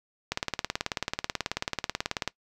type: click train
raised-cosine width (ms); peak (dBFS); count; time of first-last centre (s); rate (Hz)
0.2; -10; 37; 0.32-2.277; 18.4
effects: noise-tail reverb RT60 0.1 s tail -21 dB re dry